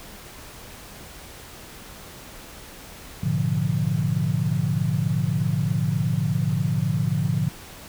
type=chord; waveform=sine; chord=G# diminished seventh; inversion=none; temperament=equal with one note detuned; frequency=106.56 / 123.47 / 146.83 / 174.61 Hz; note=G#2 / B2 / D3 / F3; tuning=+45 / 0 / 0 / 0 cents; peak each=-27 / -27 / -24 / -26 dBFS; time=3.23-7.49 s; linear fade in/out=5 ms; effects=pink hiss -42 dBFS RMS until 7.88 s